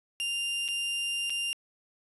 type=tone with dropouts; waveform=40% pulse; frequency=2794 Hz; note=F7; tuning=in tune; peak=-28 dBFS; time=0.2-1.53 s; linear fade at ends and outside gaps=0 ms; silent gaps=0.68-0.686 / 1.297-1.303 s; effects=resampled to 32000 Hz + 11-bit